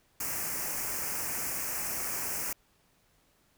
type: band-stop noise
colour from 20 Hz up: white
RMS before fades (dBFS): -34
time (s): 0.2-2.53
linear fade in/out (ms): 5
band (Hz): 2600 to 5200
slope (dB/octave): 48
effects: pink hiss -68 dBFS RMS until 3.57 s